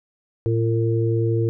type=harmonic tone; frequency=113.9 Hz; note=A#2; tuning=40 cents flat; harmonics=1 / 3 / 4; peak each=-19 / -24 / -25 dBFS; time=0.46-1.49 s; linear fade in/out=0 ms; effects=none